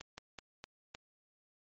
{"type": "slowing click train", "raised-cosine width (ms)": 0.2, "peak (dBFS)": -27, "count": 5, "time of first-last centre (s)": [0.01, 0.949], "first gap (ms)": 170, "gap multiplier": 1.22, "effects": ["MP3 32 kbps"]}